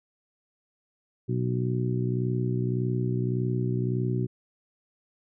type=harmonic tone; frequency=61.74 Hz; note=B1; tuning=in tune; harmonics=2 / 3 / 4 / 5 / 6; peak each=-26 / -32 / -36 / -36 / -33 dBFS; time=1.28-4.27 s; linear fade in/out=20 ms; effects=none